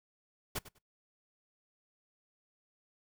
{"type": "noise with echo", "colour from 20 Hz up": "pink", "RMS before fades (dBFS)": -35, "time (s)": [0.55, 0.59], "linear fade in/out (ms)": 10, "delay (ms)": 99, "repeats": 2, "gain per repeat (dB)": -15, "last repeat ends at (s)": 0.788, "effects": ["noise-tail reverb RT60 0.2 s tail -24 dB re dry"]}